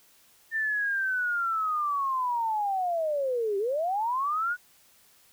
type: linear two-way sweep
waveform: sine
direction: down then up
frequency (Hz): 1802 to 385.3 to 1485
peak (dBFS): -25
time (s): 0.51-4.57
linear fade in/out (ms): 50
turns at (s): 3.58
effects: white hiss -60 dBFS RMS until 5.32 s